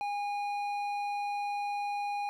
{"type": "tone with hard clipping", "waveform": "triangle", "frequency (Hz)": 817, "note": "G#5", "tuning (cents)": -29, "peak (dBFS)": -33, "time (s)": [0.01, 2.29], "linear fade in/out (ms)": 0, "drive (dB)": 12, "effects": []}